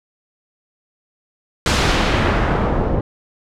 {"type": "noise with low-pass filter sweep", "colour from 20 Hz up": "pink", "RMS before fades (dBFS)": -17, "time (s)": [1.66, 3.01], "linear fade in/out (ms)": 2, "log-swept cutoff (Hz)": [6800, 560], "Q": 0.81, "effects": []}